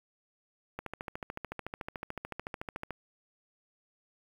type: click train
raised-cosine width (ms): 0.5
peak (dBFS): -22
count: 30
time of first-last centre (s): 0.79-2.907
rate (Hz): 13.7
effects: 8-bit